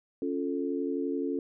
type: chord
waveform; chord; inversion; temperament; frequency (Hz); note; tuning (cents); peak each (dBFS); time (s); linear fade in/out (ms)
sine; Db augmented; none; equal; 277.2 / 349.2 / 440; Db4 / F4 / A4; 0 / 0 / 0; -31 / -34 / -34; 0.22-1.39; 2
effects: none